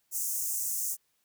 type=high-pass noise; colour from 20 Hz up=pink; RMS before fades=-32 dBFS; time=0.11-0.97 s; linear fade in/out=50 ms; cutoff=6300 Hz; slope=48 dB/octave; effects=white hiss -74 dBFS RMS until 1.24 s